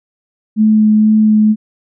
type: tone with vibrato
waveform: sine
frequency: 215.1 Hz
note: A3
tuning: 39 cents flat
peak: -6 dBFS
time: 0.56-1.56 s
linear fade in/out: 50 ms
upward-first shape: sine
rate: 2.1 Hz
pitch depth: 10 cents each way
effects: none